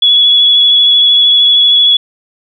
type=tone with vibrato; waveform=sine; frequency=3387 Hz; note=G#7; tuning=33 cents sharp; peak=-4 dBFS; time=0.02-1.97 s; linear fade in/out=5 ms; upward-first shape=triangle; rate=13 Hz; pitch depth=19 cents each way; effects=none